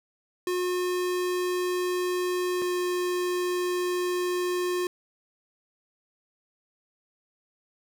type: tone pair in turn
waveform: square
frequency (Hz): 360 / 358.6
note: F#4 / F4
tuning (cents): -47 / +46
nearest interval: unison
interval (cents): 7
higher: first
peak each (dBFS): -26 / -26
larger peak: neither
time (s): 0.47-2.62 / 2.62-4.87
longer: second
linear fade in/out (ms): 2
effects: none